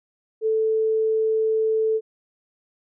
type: tone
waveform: sine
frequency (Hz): 440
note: A4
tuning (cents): 0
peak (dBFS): -18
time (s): 0.41-2.01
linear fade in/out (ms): 50
effects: none